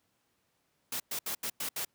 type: noise bursts at uneven times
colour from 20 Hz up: white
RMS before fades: -35 dBFS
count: 6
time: 0.92-1 / 1.11-1.19 / 1.26-1.35 / 1.43-1.5 / 1.6-1.69 / 1.76-1.85 s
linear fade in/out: 5 ms
effects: pink hiss -75 dBFS RMS until 1.94 s + high-pass 100 Hz 12 dB/octave